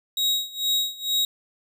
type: tone with tremolo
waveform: 40% pulse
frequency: 3800 Hz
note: A#7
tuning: 33 cents sharp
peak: -18 dBFS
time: 0.17-1.25 s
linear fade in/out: 2 ms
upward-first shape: sine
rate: 2.2 Hz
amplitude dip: 90%
effects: none